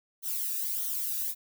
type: noise with flanger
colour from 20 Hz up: violet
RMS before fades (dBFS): -32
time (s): 0.22-1.35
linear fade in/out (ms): 50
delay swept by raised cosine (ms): 0.41 to 0.96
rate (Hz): 1.6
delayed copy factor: -0.65
effects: none